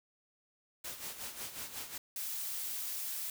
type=noise with tremolo; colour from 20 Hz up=white; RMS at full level=-41 dBFS; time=0.84-1.98 s; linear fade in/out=5 ms; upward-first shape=sine; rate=5.5 Hz; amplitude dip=65%
type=noise; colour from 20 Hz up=blue; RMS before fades=-39 dBFS; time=2.16-3.3 s; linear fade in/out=2 ms
effects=none